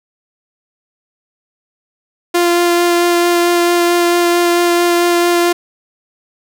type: tone with vibrato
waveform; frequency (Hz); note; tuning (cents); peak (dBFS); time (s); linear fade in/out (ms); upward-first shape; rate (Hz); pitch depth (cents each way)
sawtooth; 347.2; F4; -10; -6; 2.34-5.53; 10; sine; 4.5; 10
effects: none